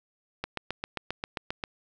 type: click train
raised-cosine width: 0.3 ms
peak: -15 dBFS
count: 10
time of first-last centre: 0.44-1.638 s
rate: 7.51 Hz
effects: none